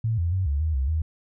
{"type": "tone with pitch steps", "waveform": "sine", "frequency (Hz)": [112.2, 85, 93.8, 71.1, 79.1, 66.3, 79.2], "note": ["A2", "F2", "F#2", "C#2", "D#2", "C2", "D#2"], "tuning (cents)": [34, -46, 24, 45, 29, 23, 31], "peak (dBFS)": -21, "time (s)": [0.04, 1.02], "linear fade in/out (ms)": 5, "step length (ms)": 140, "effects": []}